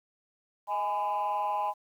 sine tone cluster, 628 / 829 / 1009 Hz, D#5 / G#5 / B5, +16 / -3 / +37 cents, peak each -36 / -28 / -30 dBFS, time 0.67-1.74 s, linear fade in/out 50 ms, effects tanh soft clip ceiling -23 dBFS + 10-bit

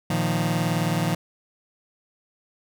sawtooth chord, Bb suspended fourth, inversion none, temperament just, 116.54 / 155.39 / 174.81 Hz, Bb2 / Eb3 / F3, 0 / -2 / +2 cents, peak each -24 / -21 / -21 dBFS, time 0.1-1.15 s, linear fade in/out 5 ms, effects none

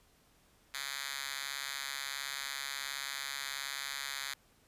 5% pulse tone with high-pass filter, 138.59 Hz, C#3, in tune, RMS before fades -40 dBFS, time 0.74-4.34 s, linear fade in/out 2 ms, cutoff 2400 Hz, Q 1.4, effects pink hiss -67 dBFS RMS until 4.67 s + resampled to 32000 Hz

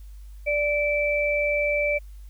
sine tone pair together, 587.4 / 2326 Hz, D5 / D7, 0 / -17 cents, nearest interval 2 octaves, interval 2383 cents, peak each -23 / -24 dBFS, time 0.46-1.99 s, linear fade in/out 20 ms, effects added 50 Hz sine -39 dBFS peak until 2.29 s + white hiss -62 dBFS RMS until 2.29 s

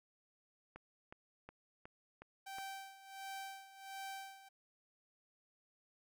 click train, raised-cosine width 0.5 ms, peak -36 dBFS, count 6, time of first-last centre 0.76-2.585 s, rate 2.74 Hz
sawtooth tone with tremolo, 778 Hz, G5, 13 cents flat, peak -40 dBFS, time 2.46-4.49 s, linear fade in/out 10 ms, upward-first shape sine, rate 1.4 Hz, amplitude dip 80%
effects none

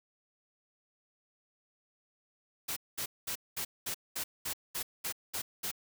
white noise bursts, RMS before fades -36 dBFS, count 11, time 2.68-5.715 s, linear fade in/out 10 ms, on 85 ms, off 210 ms, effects none

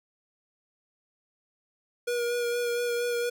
square tone with vibrato, 479.2 Hz, A#4, 48 cents sharp, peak -27 dBFS, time 2.07-3.3 s, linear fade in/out 10 ms, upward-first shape sine, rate 4.3 Hz, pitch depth 18 cents each way, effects none

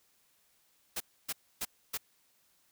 white noise bursts, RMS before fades -35 dBFS, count 4, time 0.96-1.976 s, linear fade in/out 10 ms, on 44 ms, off 280 ms, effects white hiss -70 dBFS RMS until 2.71 s

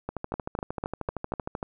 two click trains, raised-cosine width 1 ms, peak -17 / -15 dBFS, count 21 / 5, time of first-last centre 0.09-1.628 / 0.34-1.338 s, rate 13 / 4.01 Hz, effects none

